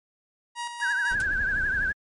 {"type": "tone with tremolo", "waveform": "sawtooth", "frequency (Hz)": 951, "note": "A#5", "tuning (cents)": 34, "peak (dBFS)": -26, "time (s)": [0.55, 1.16], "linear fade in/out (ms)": 50, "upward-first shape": "square", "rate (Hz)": 4, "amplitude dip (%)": 50}
{"type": "tone with vibrato", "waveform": "sine", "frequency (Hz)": 1598, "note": "G6", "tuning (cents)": 33, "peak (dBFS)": -23, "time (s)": [0.81, 1.93], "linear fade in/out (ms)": 20, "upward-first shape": "triangle", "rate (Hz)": 12, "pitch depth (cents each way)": 120}
{"type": "noise", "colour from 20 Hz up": "brown", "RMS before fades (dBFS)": -36, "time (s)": [1.11, 1.92], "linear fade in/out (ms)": 2}
{"type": "noise with exponential decay", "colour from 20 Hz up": "white", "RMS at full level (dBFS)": -32, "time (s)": [1.2, 1.28], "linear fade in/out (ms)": 2, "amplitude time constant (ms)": 16}
{"effects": ["MP3 48 kbps"]}